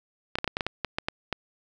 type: clicks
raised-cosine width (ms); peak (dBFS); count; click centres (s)
0.3; -11; 11; 0.355 / 0.386 / 0.444 / 0.477 / 0.569 / 0.608 / 0.666 / 0.847 / 0.985 / 1.085 / 1.327
effects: none